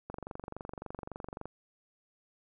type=click train; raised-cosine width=1 ms; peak=-26 dBFS; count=33; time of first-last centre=0.1-1.456 s; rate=23.6 Hz; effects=none